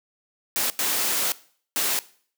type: noise bursts at uneven times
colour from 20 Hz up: white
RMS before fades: -24 dBFS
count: 3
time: 0.56-0.7 / 0.79-1.32 / 1.76-1.99 s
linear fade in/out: 0 ms
effects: noise-tail reverb RT60 0.5 s tail -19 dB re dry + high-pass 200 Hz 12 dB/octave

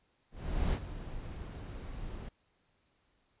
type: noise with ADSR envelope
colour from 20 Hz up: brown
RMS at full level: -29 dBFS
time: 0.31-2.29 s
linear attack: 430 ms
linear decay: 53 ms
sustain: -13 dB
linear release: 5 ms
effects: pink hiss -74 dBFS RMS until 3.4 s + resampled to 8000 Hz

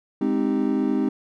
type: chord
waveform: triangle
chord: Ab major seventh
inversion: none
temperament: equal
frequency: 207.7 / 261.6 / 311.1 / 392 Hz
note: Ab3 / C4 / Eb4 / G4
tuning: 0 / 0 / 0 / 0 cents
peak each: -24 / -21 / -23 / -27 dBFS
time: 0.21-1.09 s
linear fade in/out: 5 ms
effects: none

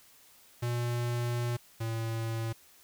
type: tone pair in turn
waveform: square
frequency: 120.1 / 113.36 Hz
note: B2 / A#2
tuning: -48 / -48 cents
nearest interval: minor second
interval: 100 cents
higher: first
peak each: -30 / -32 dBFS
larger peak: first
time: 0.62-1.57 / 1.8-2.53 s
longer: first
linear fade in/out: 10 ms
effects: white hiss -59 dBFS RMS until 2.83 s

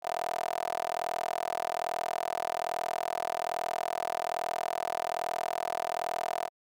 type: tone with high-pass filter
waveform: 15% pulse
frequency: 41.2 Hz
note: E1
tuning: in tune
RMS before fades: -33 dBFS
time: 0.02-6.5 s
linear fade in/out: 50 ms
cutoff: 710 Hz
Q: 5.9
effects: none

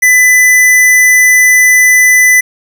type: tone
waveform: square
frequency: 2000 Hz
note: B6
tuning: 21 cents sharp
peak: -4 dBFS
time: 0.02-2.41 s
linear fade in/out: 10 ms
effects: none

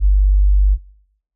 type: tone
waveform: sine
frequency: 49 Hz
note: G1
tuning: in tune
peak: -8 dBFS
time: 0-0.78 s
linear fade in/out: 50 ms
effects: noise-tail reverb RT60 0.9 s tail -26 dB re dry

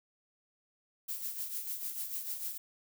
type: noise with tremolo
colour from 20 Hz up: violet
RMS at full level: -36 dBFS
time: 1.08-2.58 s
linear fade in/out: 10 ms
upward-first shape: triangle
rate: 6.7 Hz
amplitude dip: 65%
effects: none

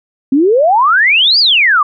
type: exponential two-way sweep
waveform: sine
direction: up then down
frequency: 256.5 to 4978 to 1121 Hz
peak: -6 dBFS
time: 0.32-1.83 s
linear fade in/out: 5 ms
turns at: 1.39 s
effects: none

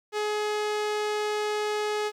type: tone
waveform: sawtooth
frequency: 421.6 Hz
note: G#4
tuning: 26 cents sharp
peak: -22 dBFS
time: 0.12-2.12 s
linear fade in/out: 50 ms
effects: low-pass 7000 Hz 12 dB/octave + 10-bit

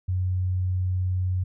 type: tone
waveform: sine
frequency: 91.9 Hz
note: F#2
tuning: 11 cents flat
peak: -22 dBFS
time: 0.08-1.44 s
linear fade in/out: 10 ms
effects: none

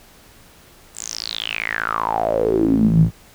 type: tone with band-pass filter sweep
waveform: sawtooth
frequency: 55.3 Hz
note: A1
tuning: 9 cents sharp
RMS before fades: -19 dBFS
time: 0.94-3.11 s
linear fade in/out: 50 ms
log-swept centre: 8200 to 130 Hz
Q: 9.5
effects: pink hiss -48 dBFS RMS until 3.34 s

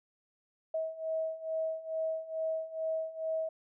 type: beating tone pair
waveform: sine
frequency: 640 / 642.3 Hz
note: D#5 / E5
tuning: +49 / -45 cents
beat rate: 2.3 Hz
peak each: -37 / -34 dBFS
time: 0.74-3.49 s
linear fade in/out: 5 ms
effects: none

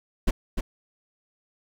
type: noise with echo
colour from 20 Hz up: brown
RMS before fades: -19 dBFS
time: 0.27-0.31 s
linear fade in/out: 10 ms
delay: 300 ms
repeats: 1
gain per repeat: -6 dB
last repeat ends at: 0.61 s
effects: none

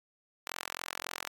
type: tone with high-pass filter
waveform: sawtooth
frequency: 43.65 Hz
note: F1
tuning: in tune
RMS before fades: -41 dBFS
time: 0.46-1.29 s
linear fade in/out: 10 ms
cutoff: 1200 Hz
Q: 0.78
effects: AAC 64 kbps

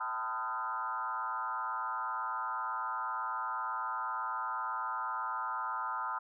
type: tone with frequency modulation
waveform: sine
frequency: 1130 Hz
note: C#6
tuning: 33 cents sharp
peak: -33 dBFS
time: 0-6.19 s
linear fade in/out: 10 ms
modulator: 118 Hz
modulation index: 2.4
effects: none

